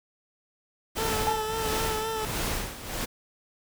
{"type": "noise with tremolo", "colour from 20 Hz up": "pink", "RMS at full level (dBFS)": -29, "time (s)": [0.95, 3.06], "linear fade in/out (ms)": 20, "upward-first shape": "sine", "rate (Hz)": 1.5, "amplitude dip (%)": 75}
{"type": "tone with vibrato", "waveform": "20% pulse", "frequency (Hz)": 440, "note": "A4", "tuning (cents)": 0, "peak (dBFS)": -24, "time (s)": [0.98, 2.25], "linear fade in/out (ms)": 0, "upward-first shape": "sine", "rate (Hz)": 3.8, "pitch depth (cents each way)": 30}
{"type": "tone with exponential decay", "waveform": "sine", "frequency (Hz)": 860, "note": "A5", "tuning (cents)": -40, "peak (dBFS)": -20, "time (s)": [1.27, 1.6], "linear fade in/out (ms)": 0, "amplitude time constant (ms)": 71}
{"effects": []}